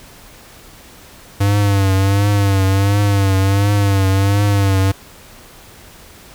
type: tone with vibrato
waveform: square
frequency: 99 Hz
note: G2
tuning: 18 cents sharp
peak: -12 dBFS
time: 1.4-4.92 s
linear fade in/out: 10 ms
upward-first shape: triangle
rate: 1.4 Hz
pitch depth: 69 cents each way
effects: pink hiss -41 dBFS RMS until 6.34 s